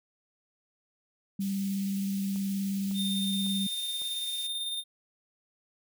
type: tone with vibrato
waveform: sine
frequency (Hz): 196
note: G3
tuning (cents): 0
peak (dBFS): -28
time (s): 1.39-3.67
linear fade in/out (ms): 5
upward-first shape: sine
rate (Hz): 19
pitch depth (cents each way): 15
type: high-pass noise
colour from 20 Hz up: white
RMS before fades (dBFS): -45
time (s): 1.4-4.48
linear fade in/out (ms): 20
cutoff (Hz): 2300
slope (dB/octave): 24
type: click train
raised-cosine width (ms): 1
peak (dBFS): -37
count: 4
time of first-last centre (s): 2.36-4.017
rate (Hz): 1.81
type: tone with tremolo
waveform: square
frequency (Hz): 3632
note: A#7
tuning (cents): -46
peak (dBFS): -31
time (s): 2.94-4.84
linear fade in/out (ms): 50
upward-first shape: square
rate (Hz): 18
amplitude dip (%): 25
effects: none